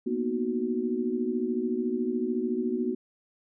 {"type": "chord", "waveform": "sine", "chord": "B major seventh", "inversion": "third", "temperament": "equal", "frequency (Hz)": [233.1, 246.9, 311.1, 370], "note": ["A#3", "B3", "D#4", "F#4"], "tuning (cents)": [0, 0, 0, 0], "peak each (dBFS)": [-32, -30, -36, -30], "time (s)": [0.06, 2.95], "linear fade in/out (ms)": 10, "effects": []}